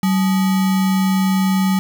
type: tone with sample-and-hold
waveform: sine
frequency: 190 Hz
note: F#3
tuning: 46 cents sharp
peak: -13 dBFS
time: 0.03-1.79 s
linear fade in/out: 2 ms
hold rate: 1050 Hz
effects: none